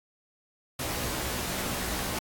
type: noise with comb filter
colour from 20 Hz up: pink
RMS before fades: -32 dBFS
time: 0.79-2.19 s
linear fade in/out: 5 ms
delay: 16 ms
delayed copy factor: +0.7
effects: AAC 64 kbps